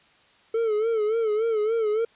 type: tone with vibrato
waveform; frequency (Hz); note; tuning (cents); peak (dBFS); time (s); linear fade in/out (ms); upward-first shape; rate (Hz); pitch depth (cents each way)
triangle; 440; A4; 0; -19; 0.54-2.05; 5; sine; 3.5; 87
effects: white hiss -58 dBFS RMS until 2.15 s + resampled to 8000 Hz